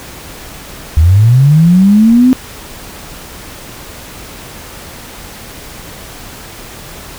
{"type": "linear sweep", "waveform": "sine", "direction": "up", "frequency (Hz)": [73.5, 260.8], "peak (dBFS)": -3, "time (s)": [0.97, 2.33], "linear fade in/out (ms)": 0, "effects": ["pink hiss -30 dBFS RMS until 7.18 s"]}